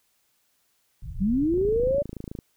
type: low-pass noise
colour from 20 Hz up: pink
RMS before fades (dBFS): -35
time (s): 1.02-1.97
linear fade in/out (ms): 10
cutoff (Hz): 150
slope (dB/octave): 48
type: linear sweep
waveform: sine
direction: up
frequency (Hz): 179.8 to 588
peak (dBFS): -20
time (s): 1.2-2.03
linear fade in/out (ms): 20
type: click train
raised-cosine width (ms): 3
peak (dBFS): -22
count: 24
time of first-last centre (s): 1.54-2.389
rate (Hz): 27.1
effects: white hiss -69 dBFS RMS until 2.56 s